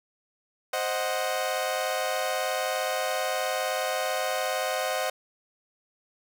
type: chord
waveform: sawtooth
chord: C diminished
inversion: none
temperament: equal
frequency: 523.3 / 622.3 / 740 Hz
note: C5 / Eb5 / Gb5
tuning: 0 / 0 / 0 cents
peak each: -27 dBFS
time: 0.73-5.1 s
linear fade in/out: 5 ms
effects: none